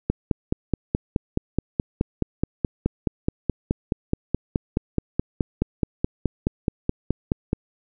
click train, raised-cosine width 3 ms, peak -7 dBFS, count 36, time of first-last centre 0.1-7.531 s, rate 4.71 Hz, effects none

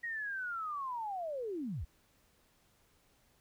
sine linear sweep, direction down, 1900 to 49.49 Hz, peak -36 dBFS, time 0.03-1.85 s, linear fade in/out 10 ms, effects pink hiss -70 dBFS RMS until 3.4 s

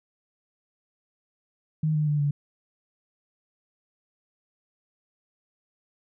sine tone with pitch steps, 155.56 / 151.74 / 148.02 / 144.39 Hz, D#3 / D#3 / D3 / D3, 0 / -43 / +14 / -29 cents, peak -21 dBFS, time 1.83-2.31 s, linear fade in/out 5 ms, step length 120 ms, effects none

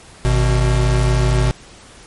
square tone pair together, 52.35 / 124.5 Hz, G#1 / B2, +15 / +14 cents, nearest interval octave + minor third, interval 1499 cents, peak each -16 dBFS, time 0.25-1.51 s, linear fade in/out 0 ms, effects pink hiss -42 dBFS RMS until 2.06 s + MP3 48 kbps

